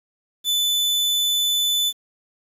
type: tone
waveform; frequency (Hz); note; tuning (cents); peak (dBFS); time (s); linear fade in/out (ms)
40% pulse; 3500; A7; -10; -17; 0.44-1.93; 50
effects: 8-bit